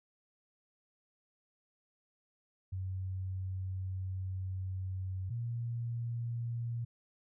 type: tone pair in turn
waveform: sine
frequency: 93.9 / 117.66 Hz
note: F#2 / A#2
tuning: +26 / +17 cents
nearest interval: major third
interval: 391 cents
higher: second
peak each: -35 / -34 dBFS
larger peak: second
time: 2.72-5.3 / 5.3-6.85 s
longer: first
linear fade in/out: 10 ms
effects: none